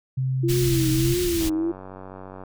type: tone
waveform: sine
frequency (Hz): 130.81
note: C3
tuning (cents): 0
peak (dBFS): -21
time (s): 0.17-1.15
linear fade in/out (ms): 10
type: tone with vibrato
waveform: sine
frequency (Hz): 335.6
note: E4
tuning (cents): +31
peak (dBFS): -21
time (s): 0.43-1.72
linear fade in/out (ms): 10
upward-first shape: triangle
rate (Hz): 1.6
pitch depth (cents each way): 120
type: band-stop noise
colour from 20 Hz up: pink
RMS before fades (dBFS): -28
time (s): 0.48-1.5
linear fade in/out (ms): 20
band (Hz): 160 to 2900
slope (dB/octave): 12
type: click train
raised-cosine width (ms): 1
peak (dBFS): -25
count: 98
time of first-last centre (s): 1.41-2.436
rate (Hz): 94.5
effects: none